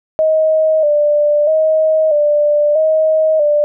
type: tone with vibrato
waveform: sine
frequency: 610 Hz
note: D#5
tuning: 34 cents flat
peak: -9 dBFS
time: 0.19-3.64 s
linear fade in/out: 0 ms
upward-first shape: square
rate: 0.78 Hz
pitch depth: 54 cents each way
effects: none